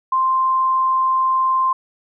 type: tone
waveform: sine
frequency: 1046.5 Hz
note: C6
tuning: in tune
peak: -14 dBFS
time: 0.12-1.73 s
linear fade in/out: 5 ms
effects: none